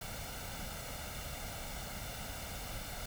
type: noise with comb filter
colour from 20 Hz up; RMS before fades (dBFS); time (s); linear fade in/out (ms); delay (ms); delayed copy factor
pink; -43; 0.01-3.06; 5; 1.4; +0.6
effects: none